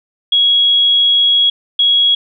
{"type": "tone pair in turn", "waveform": "sine", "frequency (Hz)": [3322, 3322], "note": ["G#7", "G#7"], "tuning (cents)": [0, 0], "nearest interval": "unison", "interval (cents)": 0, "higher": "neither", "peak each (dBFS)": -8, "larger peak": "neither", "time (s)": [[0.32, 1.5], [1.79, 2.15]], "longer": "first", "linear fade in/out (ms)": 5, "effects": []}